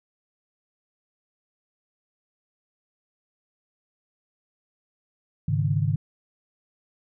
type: chord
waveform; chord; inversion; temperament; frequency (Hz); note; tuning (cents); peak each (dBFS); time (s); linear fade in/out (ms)
sine; Ab suspended fourth; none; equal; 103.83 / 138.59 / 155.56; Ab2 / Db3 / Eb3; 0 / 0 / 0; -25; 5.48-5.96; 5
effects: none